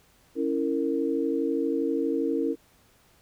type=chord; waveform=sine; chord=A# diminished; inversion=first; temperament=equal with one note detuned; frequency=277.2 / 329.6 / 459.5 Hz; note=C#4 / E4 / A#4; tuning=0 / 0 / -25 cents; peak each=-28 dBFS; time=0.35-2.56 s; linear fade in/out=50 ms; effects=pink hiss -61 dBFS RMS until 3.21 s